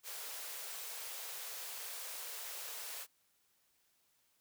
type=high-pass noise; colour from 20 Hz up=white; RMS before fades=-45 dBFS; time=0.03-3.07 s; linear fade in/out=50 ms; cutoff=410 Hz; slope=96 dB/octave; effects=white hiss -75 dBFS RMS until 4.4 s